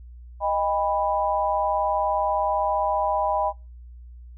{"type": "chord", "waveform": "sine", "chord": "Eb augmented", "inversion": "none", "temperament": "equal with one note detuned", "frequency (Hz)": [622.3, 802.8, 987.8], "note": ["Eb5", "G5", "B5"], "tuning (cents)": [0, 41, 0], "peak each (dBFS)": -25, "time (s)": [0.4, 3.53], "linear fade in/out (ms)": 50, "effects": ["noise-tail reverb RT60 0.3 s tail -25 dB re dry", "added 60 Hz sine -40 dBFS peak until 4.37 s"]}